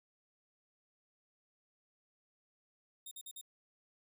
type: tone bursts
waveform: 10% pulse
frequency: 3682 Hz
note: A#7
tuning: 22 cents flat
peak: -38 dBFS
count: 4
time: 3.06-3.413 s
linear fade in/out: 5 ms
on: 53 ms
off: 47 ms
effects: none